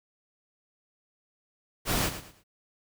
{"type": "noise with echo", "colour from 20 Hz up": "pink", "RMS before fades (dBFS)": -27, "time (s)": [1.85, 2.11], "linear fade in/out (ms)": 50, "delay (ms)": 110, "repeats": 3, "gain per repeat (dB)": -11, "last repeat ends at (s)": 2.44, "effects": []}